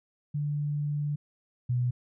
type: tone pair in turn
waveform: sine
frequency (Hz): 146.83 / 123.56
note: D3 / B2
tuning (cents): 0 / +1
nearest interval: minor third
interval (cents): 299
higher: first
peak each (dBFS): -27 / -24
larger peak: second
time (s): 0.34-1.16 / 1.69-1.91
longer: first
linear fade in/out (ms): 10
effects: none